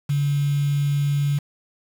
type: tone with quantisation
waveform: sine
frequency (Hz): 143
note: D3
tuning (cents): -46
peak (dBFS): -18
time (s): 0.09-1.39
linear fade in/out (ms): 10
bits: 6
effects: none